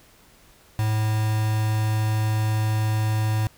triangle tone with quantisation, 108.4 Hz, A2, 25 cents flat, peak -18 dBFS, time 0.79-3.47 s, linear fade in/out 0 ms, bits 5, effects pink hiss -54 dBFS RMS until 3.57 s

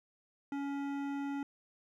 sine tone with hard clipping, 280.6 Hz, C#4, 21 cents sharp, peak -37 dBFS, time 0.52-1.43 s, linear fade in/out 2 ms, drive 14 dB, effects none

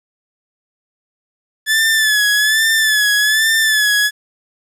sawtooth tone with vibrato, 1730 Hz, A6, 30 cents flat, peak -8 dBFS, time 1.66-4.11 s, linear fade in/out 50 ms, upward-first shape sine, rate 1.2 Hz, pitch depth 60 cents each way, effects resampled to 32000 Hz + 8-bit

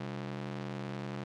sawtooth ring-modulated tone, 163 Hz, E3, 19 cents flat, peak -30 dBFS, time 0-1.24 s, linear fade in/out 5 ms, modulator 35.5 Hz, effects low-pass 4000 Hz 12 dB/octave + AAC 64 kbps

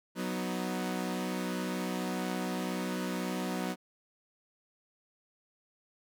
sawtooth chord, B major, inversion second, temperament equal, 185 / 246.9 / 311.1 Hz, F#3 / B3 / D#4, 0 / 0 / 0 cents, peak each -31 / -33 / -36 dBFS, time 0.15-3.76 s, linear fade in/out 50 ms, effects none

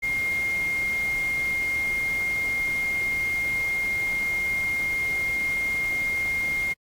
sine tone in noise, 2126 Hz, C7, 27 cents sharp, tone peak -23 dBFS, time 0.02-6.74 s, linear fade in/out 20 ms, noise pink, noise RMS -40 dBFS, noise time 0.02-6.74 s, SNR +14 dB, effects AAC 64 kbps

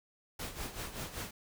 pink noise with tremolo, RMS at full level -39 dBFS, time 0.39-1.31 s, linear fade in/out 5 ms, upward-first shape sine, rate 5.2 Hz, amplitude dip 70%, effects none

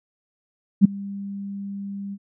sine tone with ADSR envelope, 199 Hz, G3, 26 cents sharp, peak -5 dBFS, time 0.81-2.18 s, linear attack 37 ms, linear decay 9 ms, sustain -24 dB, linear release 49 ms, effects none

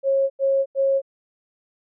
sine tone bursts, 544 Hz, C#5, 33 cents flat, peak -16 dBFS, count 3, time 0.03-1.018 s, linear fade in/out 50 ms, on 270 ms, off 89 ms, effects none

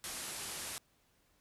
white low-pass noise, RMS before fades -43 dBFS, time 0.04-0.78 s, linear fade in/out 0 ms, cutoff 12000 Hz, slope 96 dB/octave, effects pink hiss -72 dBFS RMS until 1.4 s

